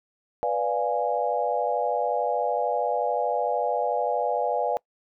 sine chord, B diminished seventh, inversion none, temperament equal, 493.9 / 587.3 / 698.5 / 830.6 Hz, B4 / D5 / F5 / Ab5, 0 / 0 / 0 / 0 cents, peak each -28 dBFS, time 0.43-4.77 s, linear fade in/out 0 ms, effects noise-tail reverb RT60 0.1 s tail -24 dB re dry

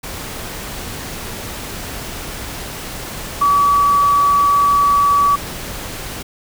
sine tone in noise, 1143 Hz, D6, 47 cents flat, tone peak -10 dBFS, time 3.41-5.36 s, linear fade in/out 10 ms, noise pink, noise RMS -28 dBFS, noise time 0.03-6.23 s, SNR +15 dB, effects none

